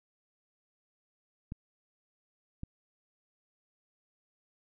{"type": "clicks", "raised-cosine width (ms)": 5, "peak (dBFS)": -26, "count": 2, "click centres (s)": [1.521, 2.634], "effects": []}